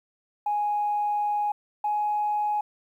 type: tone pair in turn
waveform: sine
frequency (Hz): 830.6 / 837.3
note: G#5 / G#5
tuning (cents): 0 / +14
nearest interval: unison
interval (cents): 14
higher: second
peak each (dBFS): -22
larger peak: neither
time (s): 0.46-1.52 / 1.84-2.61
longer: first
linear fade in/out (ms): 5
effects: tanh soft clip ceiling -18 dBFS + 10-bit